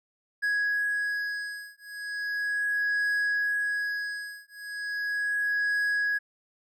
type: beating tone pair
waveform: triangle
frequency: 1664 / 1664.37 Hz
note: G#6 / G#6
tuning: +3 / +3 cents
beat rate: 0.37 Hz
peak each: -28 dBFS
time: 0.42-6.19 s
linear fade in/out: 20 ms
effects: none